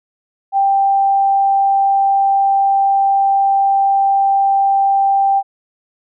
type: tone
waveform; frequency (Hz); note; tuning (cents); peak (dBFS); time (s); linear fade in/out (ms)
sine; 787; G5; +7; -10; 0.52-5.43; 50
effects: none